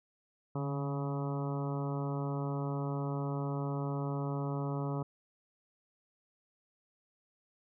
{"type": "harmonic tone with a mistuned harmonic", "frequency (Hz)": 140, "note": "C#3", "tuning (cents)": 18, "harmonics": [1, 2, 3, 4, 5, 6, 7, 8, 9], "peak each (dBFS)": [-34, -40, -42, -45, -47, -49, -47, -50, -49], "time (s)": [0.55, 5.03], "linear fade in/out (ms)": 5, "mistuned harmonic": 1, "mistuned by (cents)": 52, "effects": []}